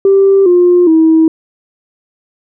sine tone with pitch steps, 391.2 / 354.6 / 321.4 Hz, G4 / F4 / E4, -4 / +26 / -44 cents, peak -3 dBFS, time 0.05-1.28 s, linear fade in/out 2 ms, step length 410 ms, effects tanh soft clip ceiling 0 dBFS

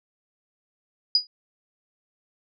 sine tone with exponential decay, 4915 Hz, D#8, 22 cents flat, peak -12 dBFS, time 1.15-1.27 s, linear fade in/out 2 ms, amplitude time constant 25 ms, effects none

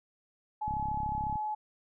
sine tone, 852 Hz, G#5, 44 cents sharp, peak -31 dBFS, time 0.61-1.55 s, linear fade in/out 10 ms
click train, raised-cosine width 5 ms, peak -27 dBFS, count 24, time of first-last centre 0.68-1.356 s, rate 34 Hz
effects none

